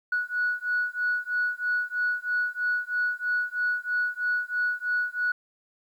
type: beating tone pair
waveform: sine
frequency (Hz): 1466 / 1469.1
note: F#6 / F#6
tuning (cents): -16 / -13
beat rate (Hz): 3.1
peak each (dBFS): -27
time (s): 0.12-5.32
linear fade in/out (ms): 5
effects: tanh soft clip ceiling -18 dBFS + 10-bit